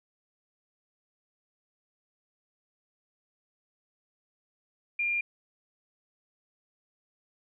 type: tone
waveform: sine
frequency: 2400 Hz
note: D7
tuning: 37 cents sharp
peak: -26 dBFS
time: 4.99-5.21 s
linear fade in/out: 5 ms
effects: none

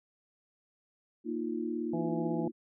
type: chord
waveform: sine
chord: Bb suspended fourth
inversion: none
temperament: equal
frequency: 233.1 / 311.1 / 349.2 Hz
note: Bb3 / Eb4 / F4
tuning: 0 / 0 / 0 cents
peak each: -36 dBFS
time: 1.24-2.52 s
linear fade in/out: 50 ms
type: harmonic tone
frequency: 167 Hz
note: E3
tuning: 23 cents sharp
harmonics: 1 / 2 / 3 / 4 / 5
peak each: -36 / -39 / -41 / -42 / -43 dBFS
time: 1.93-2.48 s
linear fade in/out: 5 ms
effects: none

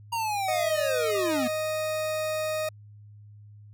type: linear sweep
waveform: square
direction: down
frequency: 942 to 232 Hz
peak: -27 dBFS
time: 0.12-1.48 s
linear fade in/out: 10 ms
type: tone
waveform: 40% pulse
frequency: 622.3 Hz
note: D#5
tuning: in tune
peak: -26 dBFS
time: 0.48-2.69 s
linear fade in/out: 5 ms
effects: added 104 Hz sine -46 dBFS peak until 3.73 s

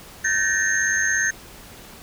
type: tone cluster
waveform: sine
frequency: 1542 / 1753 / 1850 / 6380 Hz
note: G6 / A6 / A#6 / G8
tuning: -29 / -7 / -14 / +30 cents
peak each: -24 dBFS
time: 0.24-1.31 s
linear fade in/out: 10 ms
effects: pink hiss -43 dBFS RMS until 2.02 s

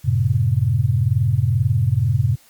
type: chord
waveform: sine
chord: F# diminished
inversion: none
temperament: just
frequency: 92.5 / 111 / 133.2 Hz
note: F#2 / A2 / C3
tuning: 0 / +16 / +31 cents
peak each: -21 / -18 / -19 dBFS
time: 0.04-2.36 s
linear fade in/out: 20 ms
effects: white hiss -52 dBFS RMS until 2.49 s + Opus 48 kbps

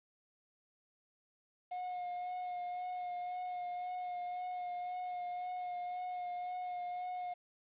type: tone with vibrato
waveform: triangle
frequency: 720 Hz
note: F#5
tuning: 47 cents flat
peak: -36 dBFS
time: 1.71-7.34 s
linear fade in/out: 10 ms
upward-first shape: sine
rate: 1.9 Hz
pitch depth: 18 cents each way
effects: resampled to 8000 Hz + 11-bit

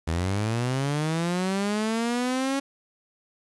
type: linear sweep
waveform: sawtooth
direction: up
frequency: 78.2 to 277.2 Hz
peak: -20 dBFS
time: 0.07-2.6 s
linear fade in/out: 10 ms
effects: resampled to 24000 Hz + 8-bit

